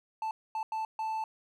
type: tone bursts at uneven times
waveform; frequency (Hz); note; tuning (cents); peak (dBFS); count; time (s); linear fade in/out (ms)
triangle; 880; A5; 0; -29; 4; 0.22-0.31 / 0.55-0.63 / 0.72-0.85 / 0.99-1.24; 2
effects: none